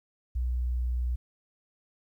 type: tone with pitch glide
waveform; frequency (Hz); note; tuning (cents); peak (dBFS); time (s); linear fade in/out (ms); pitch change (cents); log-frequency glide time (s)
sine; 61.6 to 61.14; B1 to B1; -4 to -17; -26; 0.35-1.16; 10; -13; 0.47-0.92
effects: 11-bit